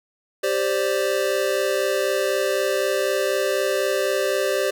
square chord, G suspended fourth, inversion none, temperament equal, 392 / 523.3 / 587.3 Hz, G4 / C5 / D5, 0 / 0 / 0 cents, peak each -25 dBFS, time 0.43-4.71 s, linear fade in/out 10 ms, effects none

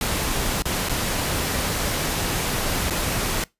pink noise with dropouts, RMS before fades -24 dBFS, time 0.01-3.44 s, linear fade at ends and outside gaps 2 ms, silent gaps 0.622-0.654 / 0.888-0.894 / 2.9-2.906 s, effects noise-tail reverb RT60 0.2 s tail -23 dB re dry + resampled to 32000 Hz

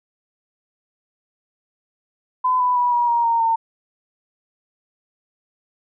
sine tone with pitch steps, 1012 / 994 / 976.4 / 959.1 / 942.1 / 925.3 / 908.9 Hz, B5 / B5 / B5 / A#5 / A#5 / A#5 / A#5, +42 / +11 / -20 / +49 / +18 / -13 / -44 cents, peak -15 dBFS, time 2.44-3.56 s, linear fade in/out 10 ms, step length 160 ms, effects none

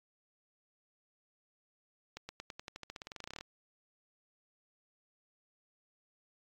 accelerating click train, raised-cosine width 0.2 ms, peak -26 dBFS, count 22, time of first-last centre 2.17-3.41 s, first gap 120 ms, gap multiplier 0.92, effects AAC 48 kbps

